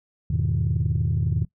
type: chord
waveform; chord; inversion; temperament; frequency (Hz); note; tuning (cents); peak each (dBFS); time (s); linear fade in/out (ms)
sine; E major seventh; none; equal; 82.41 / 103.83 / 123.47 / 155.56; E2 / G#2 / B2 / D#3; 0 / 0 / 0 / 0; -25; 0.3-1.45; 5
effects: noise-tail reverb RT60 0.1 s tail -20 dB re dry + tanh soft clip ceiling -14 dBFS